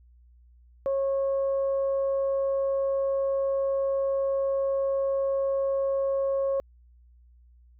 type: tone with frequency modulation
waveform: sine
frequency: 546 Hz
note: C#5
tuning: 26 cents flat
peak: -23 dBFS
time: 0.86-6.6 s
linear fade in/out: 0 ms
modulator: 546 Hz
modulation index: 0.29
effects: added 60 Hz sine -53 dBFS peak until 7.79 s